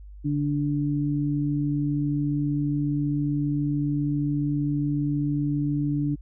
sine tone pair together, 144.77 / 291.9 Hz, D3 / D4, -24 / -10 cents, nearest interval octave, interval 1214 cents, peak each -25 dBFS, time 0.24-6.16 s, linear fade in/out 20 ms, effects added 50 Hz sine -40 dBFS peak until 6.21 s

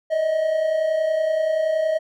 triangle tone pair together, 604.4 / 635 Hz, D5 / D#5, +50 / +35 cents, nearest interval minor second, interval 85 cents, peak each -25 / -17 dBFS, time 0.1-1.99 s, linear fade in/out 20 ms, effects none

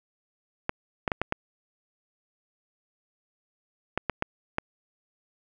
clicks, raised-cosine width 0.5 ms, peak -10 dBFS, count 9, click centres 0.694 / 1.078 / 1.118 / 1.216 / 1.324 / 3.976 / 4.097 / 4.224 / 4.584 s, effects none

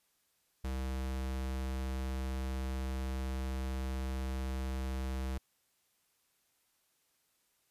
square tone, 65.41 Hz, C2, in tune, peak -35 dBFS, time 0.64-5.38 s, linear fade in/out 5 ms, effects white hiss -75 dBFS RMS until 7.7 s + resampled to 32000 Hz

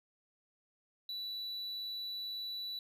triangle tone, 3951 Hz, B7, in tune, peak -37 dBFS, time 1.09-2.79 s, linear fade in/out 2 ms, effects none

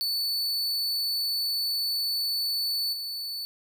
45% pulse tone with level steps, 4476 Hz, C#8, 16 cents sharp, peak -25 / -31 dBFS, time 0.01-3.45 s, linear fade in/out 0 ms, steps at 2.92 s, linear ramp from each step 20 ms, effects none

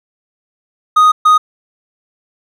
triangle tone bursts at uneven times, 1244.5 Hz, D#6, in tune, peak -3 dBFS, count 2, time 0.96-1.12 / 1.25-1.38 s, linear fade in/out 10 ms, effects none

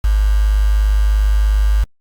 sine tone with quantisation, 51.5 Hz, G#1, 14 cents flat, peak -10 dBFS, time 0.04-1.84 s, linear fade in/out 5 ms, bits 5, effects Opus 48 kbps

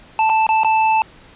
square tone with dropouts, 880 Hz, A5, in tune, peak -13 dBFS, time 0.19-1.02 s, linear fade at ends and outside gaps 1 ms, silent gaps 0.294-0.298 / 0.467-0.49 / 0.634-0.646 s, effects pink hiss -45 dBFS RMS until 1.35 s + resampled to 8000 Hz

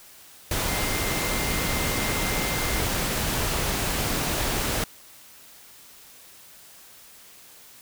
sine tone in noise, 2093 Hz, C7, in tune, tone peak -34 dBFS, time 0.68-2.8 s, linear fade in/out 2 ms, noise pink, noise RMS -26 dBFS, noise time 0.51-4.84 s, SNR -11 dB, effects white hiss -49 dBFS RMS until 7.81 s

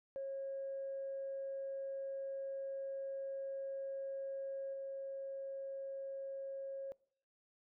sine tone with level steps, 544 Hz, C#5, 33 cents flat, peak -38 / -40 dBFS, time 0.16-6.92 s, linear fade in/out 0 ms, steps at 4.73 s, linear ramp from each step 10 ms, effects noise-tail reverb RT60 0.6 s tail -24 dB re dry + tanh soft clip ceiling -35 dBFS

